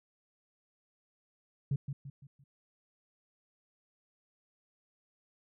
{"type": "tone with echo", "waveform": "sine", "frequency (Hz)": 138.59, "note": "C#3", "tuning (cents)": 0, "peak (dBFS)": -26, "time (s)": [1.71, 1.76], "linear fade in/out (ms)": 5, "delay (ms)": 170, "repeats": 4, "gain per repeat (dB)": -8, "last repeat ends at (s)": 2.44, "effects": ["tanh soft clip ceiling -25 dBFS"]}